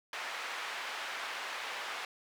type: band-pass noise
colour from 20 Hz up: white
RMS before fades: -40 dBFS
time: 0.13-2.05 s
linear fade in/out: 2 ms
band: 750 to 2300 Hz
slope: 12 dB/octave
effects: none